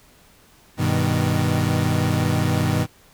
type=chord; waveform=30% pulse; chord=G augmented; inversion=none; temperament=equal; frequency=98 / 123.47 / 155.56 Hz; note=G2 / B2 / D#3; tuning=0 / 0 / 0 cents; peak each=-20 dBFS; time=0.77-2.87 s; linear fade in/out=50 ms; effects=pink hiss -53 dBFS RMS until 3.13 s